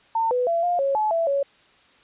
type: tone with pitch steps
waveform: sine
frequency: 904 / 496.9 / 675 / 705 / 550 / 857 / 665 / 558 Hz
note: A5 / B4 / E5 / F5 / C#5 / A5 / E5 / C#5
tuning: +47 / +11 / +41 / +16 / -14 / -46 / +15 / +11 cents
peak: -19 dBFS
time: 0.15-1.43 s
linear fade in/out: 5 ms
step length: 160 ms
effects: white hiss -56 dBFS RMS until 2.03 s + resampled to 8000 Hz